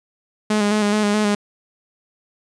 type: tone with vibrato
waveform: sawtooth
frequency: 209.1 Hz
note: G#3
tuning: 12 cents sharp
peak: -12 dBFS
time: 0.5-1.35 s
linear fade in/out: 5 ms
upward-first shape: square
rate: 4.7 Hz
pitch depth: 29 cents each way
effects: resampled to 22050 Hz